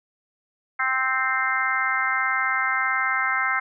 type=harmonic tone; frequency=261.6 Hz; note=C4; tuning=in tune; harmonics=3 / 4 / 5 / 6 / 7 / 8; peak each=-32 / -30 / -26 / -26 / -30 / -26 dBFS; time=0.79-3.6 s; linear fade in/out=10 ms; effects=none